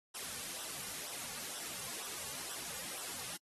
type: noise with flanger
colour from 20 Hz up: white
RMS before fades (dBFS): -43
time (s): 0.14-3.37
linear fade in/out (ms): 10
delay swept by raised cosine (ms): 0.43 to 3.13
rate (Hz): 2.1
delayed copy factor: -0.7
effects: AAC 32 kbps